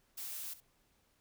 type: noise with echo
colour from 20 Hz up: blue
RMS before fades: -43 dBFS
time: 0.17-0.54 s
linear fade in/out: 10 ms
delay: 65 ms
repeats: 1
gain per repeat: -15 dB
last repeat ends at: 0.605 s
effects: pink hiss -73 dBFS RMS until 1.2 s